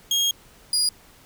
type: tone pair in turn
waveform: 30% pulse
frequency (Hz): 3257 / 4880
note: G#7 / D#8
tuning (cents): -34 / -34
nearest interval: perfect fifth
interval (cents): 700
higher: second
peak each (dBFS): -16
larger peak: neither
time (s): 0.11-0.31 / 0.73-0.89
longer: first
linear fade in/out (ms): 2
effects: pink hiss -52 dBFS RMS until 1.25 s